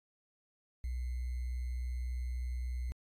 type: tone with sample-and-hold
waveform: sine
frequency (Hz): 61.74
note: B1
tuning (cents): 0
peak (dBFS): -34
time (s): 0.84-2.92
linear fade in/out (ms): 0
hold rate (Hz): 2100
effects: AAC 48 kbps